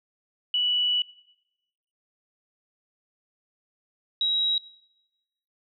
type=tone pair in turn; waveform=sine; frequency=2952 / 3844 Hz; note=F#7 / B7; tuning=-5 / -48 cents; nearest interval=perfect fourth; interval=457 cents; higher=second; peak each=-21 dBFS; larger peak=neither; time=0.54-1.02 / 4.21-4.58 s; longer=first; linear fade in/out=2 ms; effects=noise-tail reverb RT60 1.0 s tail -22 dB re dry